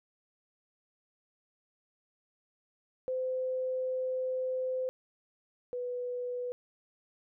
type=tone pair in turn; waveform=sine; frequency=514 / 493.2 Hz; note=C5 / B4; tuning=-31 / -2 cents; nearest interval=minor second; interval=71 cents; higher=first; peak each=-30 / -33 dBFS; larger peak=first; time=3.08-4.89 / 5.73-6.52 s; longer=first; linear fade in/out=0 ms; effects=none